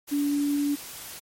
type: tone in noise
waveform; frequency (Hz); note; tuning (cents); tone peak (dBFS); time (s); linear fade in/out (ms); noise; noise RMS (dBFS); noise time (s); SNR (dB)
sine; 287.5; D4; -37; -22; 0.11-0.76; 20; white; -40; 0.07-1.2; +15
effects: MP3 64 kbps